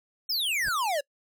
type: exponential sweep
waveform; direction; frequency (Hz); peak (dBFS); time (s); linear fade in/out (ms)
square; down; 5500 to 546; -26; 0.29-1.01; 10
type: noise with exponential growth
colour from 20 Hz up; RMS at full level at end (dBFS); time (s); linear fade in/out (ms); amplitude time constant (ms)
brown; -35; 0.59-0.69; 5; 20
effects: noise-tail reverb RT60 0.1 s tail -26 dB re dry